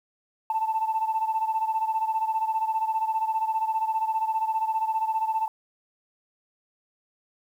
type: beating tone pair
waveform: sine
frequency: 880 / 895 Hz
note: A5 / A5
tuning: 0 / +29 cents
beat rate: 15 Hz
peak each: -24 / -28 dBFS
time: 0.5-5.48 s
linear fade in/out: 2 ms
effects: tanh soft clip ceiling -17 dBFS + 9-bit